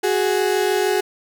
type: tone pair together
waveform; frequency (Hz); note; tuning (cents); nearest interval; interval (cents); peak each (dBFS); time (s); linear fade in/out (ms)
35% pulse; 370 / 416.5; F#4 / G#4; 0 / +5; major second; 205; -18; 0.03-1.01; 10
effects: none